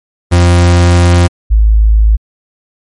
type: tone pair in turn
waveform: 40% pulse / sine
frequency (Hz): 87.31 / 53.65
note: F2 / A1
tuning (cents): 0 / -43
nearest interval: minor sixth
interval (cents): 843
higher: first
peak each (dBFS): -3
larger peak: neither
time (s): 0.31-1.28 / 1.5-2.17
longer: first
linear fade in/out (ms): 20
effects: MP3 48 kbps